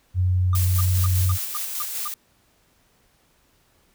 sine tone with pitch glide, 91.2 to 91.83 Hz, F#2 to F#2, -24 to -13 cents, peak -17 dBFS, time 0.14-1.38 s, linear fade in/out 50 ms, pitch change +11 cents, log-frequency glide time 0.62-0.82 s
triangle tone bursts, 1207 Hz, D6, 47 cents sharp, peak -26 dBFS, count 7, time 0.53-2.078 s, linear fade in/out 2 ms, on 24 ms, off 230 ms
blue noise with tremolo, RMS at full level -28 dBFS, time 0.55-2.14 s, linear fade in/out 2 ms, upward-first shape square, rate 5 Hz, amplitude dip 30%
effects pink hiss -62 dBFS RMS until 3.94 s

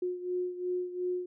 sine beating tone pair, 360.1 / 362.9 Hz, F#4 / F#4, -47 / -34 cents, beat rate 2.8 Hz, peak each -32 / -37 dBFS, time 0.02-1.26 s, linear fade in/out 5 ms, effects none

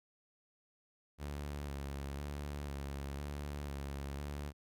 sawtooth tone with vibrato, 71 Hz, C#2, 42 cents sharp, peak -36 dBFS, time 1.18-4.53 s, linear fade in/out 50 ms, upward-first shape square, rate 1 Hz, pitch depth 32 cents each way, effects none

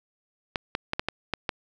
clicks, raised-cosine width 0.3 ms, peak -10 dBFS, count 7, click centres 0.558 / 0.751 / 0.934 / 0.995 / 1.086 / 1.337 / 1.492 s, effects none

